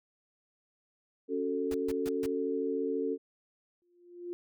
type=chord; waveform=sine; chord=F# minor; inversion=second; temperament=just; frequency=277.5 / 370 / 444 Hz; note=C#4 / F#4 / A4; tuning=+2 / 0 / +16 cents; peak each=-34 / -36 / -32 dBFS; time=1.28-3.18 s; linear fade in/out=50 ms
type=noise bursts; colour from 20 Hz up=pink; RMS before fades=-43 dBFS; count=4; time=1.71-2.262 s; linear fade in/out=2 ms; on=33 ms; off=140 ms
type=tone with exponential growth; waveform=sine; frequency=350.6 Hz; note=F4; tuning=7 cents sharp; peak=-33 dBFS; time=3.82-4.33 s; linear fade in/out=0 ms; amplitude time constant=110 ms
effects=none

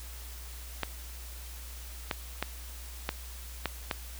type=clicks; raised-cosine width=0.3 ms; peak=-13 dBFS; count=6; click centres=0.833 / 2.112 / 2.426 / 3.091 / 3.657 / 3.912 s; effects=added 60 Hz sine -42 dBFS peak until 4.19 s + white hiss -48 dBFS RMS until 4.19 s

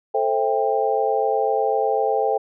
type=chord; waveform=sine; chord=A minor seventh; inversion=none; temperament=just; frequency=440 / 528 / 660 / 792 Hz; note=A4 / C5 / E5 / G5; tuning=0 / +16 / +2 / +18 cents; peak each=-22 / -24 / -26 / -22 dBFS; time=0.14-2.38 s; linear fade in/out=10 ms; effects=none

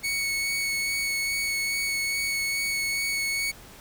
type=tone with vibrato; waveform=sawtooth; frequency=2217 Hz; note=C#7; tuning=in tune; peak=-22 dBFS; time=0.03-3.52 s; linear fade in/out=20 ms; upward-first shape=sine; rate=2.4 Hz; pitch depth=10 cents each way; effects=added 42 Hz sine -54 dBFS peak until 3.8 s + pink hiss -48 dBFS RMS until 3.8 s

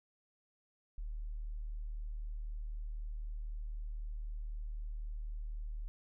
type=tone; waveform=sine; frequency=38.04 Hz; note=D#1; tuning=38 cents flat; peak=-38 dBFS; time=0.98-5.88 s; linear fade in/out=0 ms; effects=none

